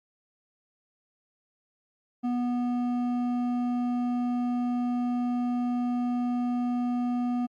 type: tone with hard clipping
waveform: sine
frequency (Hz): 244.5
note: B3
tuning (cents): -17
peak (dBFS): -27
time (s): 2.23-7.47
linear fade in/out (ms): 20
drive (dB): 8
effects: Opus 48 kbps